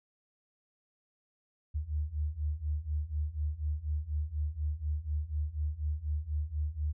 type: beating tone pair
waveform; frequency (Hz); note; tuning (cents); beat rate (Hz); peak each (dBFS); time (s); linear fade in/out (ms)
sine; 73.2 / 77.3; D2 / D#2; -5 / -11; 4.1; -35 / -33; 1.74-6.93; 20
effects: none